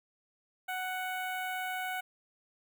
15% pulse tone with notch filter, 742 Hz, F#5, 5 cents sharp, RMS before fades -36 dBFS, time 0.68-2.01 s, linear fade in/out 10 ms, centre 5400 Hz, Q 0.51, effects none

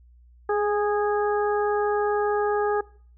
harmonic tone with a mistuned harmonic, 412.7 Hz, G#4, 11 cents flat, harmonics 1 / 2 / 3 / 4, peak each -22 / -27 / -31 / -34 dBFS, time 0.49-2.81 s, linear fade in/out 5 ms, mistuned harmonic 1, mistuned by +16 cents, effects noise-tail reverb RT60 0.5 s tail -22 dB re dry + added 60 Hz sine -50 dBFS peak until 3.17 s

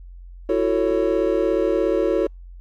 triangle chord, F# minor seventh, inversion third, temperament just, 333 / 370 / 444 / 555 Hz, E4 / F#4 / A4 / C#5, +18 / 0 / +16 / +2 cents, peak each -21 dBFS, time 0.49-2.27 s, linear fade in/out 5 ms, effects added 44 Hz sine -37 dBFS peak until 2.6 s + Opus 48 kbps

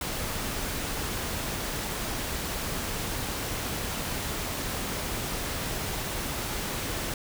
pink noise, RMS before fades -32 dBFS, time 0.01-7.14 s, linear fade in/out 2 ms, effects none

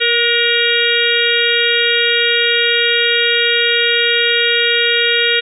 harmonic tone with a mistuned harmonic, 470.4 Hz, A#4, 16 cents sharp, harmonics 1 / 3 / 4 / 5 / 6 / 7 / 8, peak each -19 / -19 / -19 / -19 / -19 / -19 / -19 dBFS, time 0-5.41 s, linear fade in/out 20 ms, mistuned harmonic 3, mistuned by +39 cents, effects none

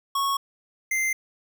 square tone pair in turn, 1104 / 2084 Hz, C#6 / C7, -7 / -7 cents, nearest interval major seventh, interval 1100 cents, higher second, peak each -23 dBFS, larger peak neither, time 0.15-0.37 / 0.91-1.13 s, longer neither, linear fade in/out 5 ms, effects none

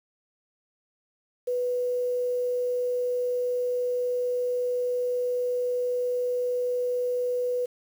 sine tone with quantisation, 493.9 Hz, B4, in tune, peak -24 dBFS, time 1.47-7.66 s, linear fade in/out 10 ms, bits 8, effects none

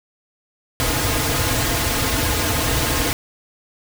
pink noise with comb filter, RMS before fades -20 dBFS, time 0.8-3.13 s, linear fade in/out 0 ms, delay 5.2 ms, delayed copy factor -0.95, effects none

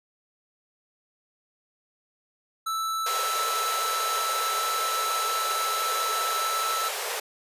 square tone, 1318.5 Hz, E6, in tune, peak -27 dBFS, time 2.66-6.89 s, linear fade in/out 10 ms
pink high-pass noise, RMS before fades -31 dBFS, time 3.06-7.2 s, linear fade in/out 5 ms, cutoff 410 Hz, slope 96 dB/octave
effects resampled to 32000 Hz

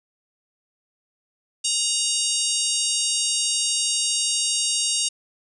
harmonic tone with a mistuned harmonic, 932.3 Hz, A#5, in tune, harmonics 3 / 4 / 5 / 6 / 7 / 8 / 9 / 10, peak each -29 / -29 / -29 / -29 / -29 / -29 / -29 / -29 dBFS, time 1.64-5.09 s, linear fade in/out 10 ms, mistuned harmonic 3, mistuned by +27 cents, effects none

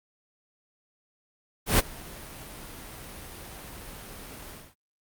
pink noise with ADSR envelope, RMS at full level -18 dBFS, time 1.66-4.75 s, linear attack 130 ms, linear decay 20 ms, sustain -24 dB, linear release 230 ms, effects Opus 32 kbps

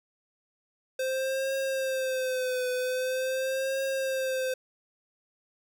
square tone with vibrato, 520 Hz, C5, 11 cents flat, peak -28 dBFS, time 0.99-4.54 s, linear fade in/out 5 ms, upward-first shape triangle, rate 0.44 Hz, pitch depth 63 cents each way, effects none

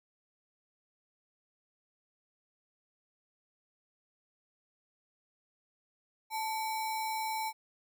sine tone with sample-and-hold, 880 Hz, A5, in tune, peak -32 dBFS, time 6.3-7.53 s, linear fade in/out 50 ms, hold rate 3150 Hz, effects none

